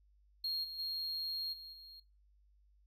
triangle tone with level steps, 4254 Hz, C8, 28 cents sharp, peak -33 / -41 / -35 / -46 / -50 dBFS, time 0.44-2 s, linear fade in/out 5 ms, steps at 0.63 / 0.78 / 1.52 / 1.72 s, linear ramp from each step 20 ms, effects noise-tail reverb RT60 0.3 s tail -24 dB re dry + added 50 Hz sine -65 dBFS peak until 2.86 s

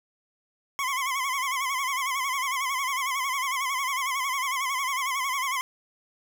25% pulse tone with vibrato, 1065 Hz, C6, 30 cents sharp, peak -22 dBFS, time 0.79-5.61 s, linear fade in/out 0 ms, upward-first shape sine, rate 11 Hz, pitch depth 100 cents each way, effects none

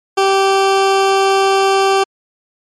20% pulse tone, 389 Hz, G4, 13 cents flat, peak -5 dBFS, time 0.17-2.04 s, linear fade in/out 10 ms, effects low-pass 7000 Hz 12 dB/octave + MP3 64 kbps

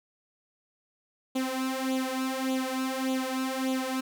sawtooth tone with flanger, 261.6 Hz, C4, in tune, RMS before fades -30 dBFS, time 1.35-4.01 s, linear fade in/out 10 ms, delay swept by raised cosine 0.28 to 3.08 ms, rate 1.7 Hz, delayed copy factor +0.75, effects none

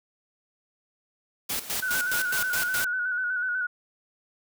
white noise with tremolo, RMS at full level -29 dBFS, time 1.49-2.85 s, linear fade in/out 10 ms, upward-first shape square, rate 4.8 Hz, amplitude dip 75%
sine tone with vibrato, 1480 Hz, F#6, in tune, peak -25 dBFS, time 1.82-3.67 s, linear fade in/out 10 ms, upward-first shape square, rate 8.1 Hz, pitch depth 39 cents each way
effects none

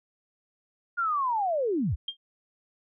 sine linear sweep, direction down, 1435 to 48.53 Hz, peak -24 dBFS, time 0.97-1.96 s, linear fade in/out 20 ms
sine tone with exponential decay, 3201 Hz, G7, 36 cents sharp, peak -26 dBFS, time 2.08-2.17 s, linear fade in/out 5 ms, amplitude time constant 18 ms
effects none

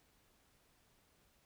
silence, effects pink hiss -72 dBFS RMS until 1.45 s

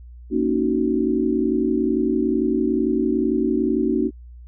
sine chord, D# minor seventh, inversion second, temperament just, 233.3 / 280 / 311.1 / 373.4 Hz, A#3 / C#4 / D#4 / F#4, +2 / +18 / 0 / +16 cents, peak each -23 dBFS, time 0.3-4.11 s, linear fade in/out 50 ms, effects added 60 Hz sine -38 dBFS peak until 4.47 s

